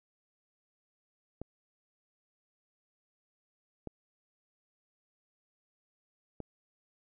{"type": "clicks", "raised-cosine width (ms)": 2, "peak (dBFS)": -26, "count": 3, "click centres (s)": [1.416, 3.873, 6.403], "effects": []}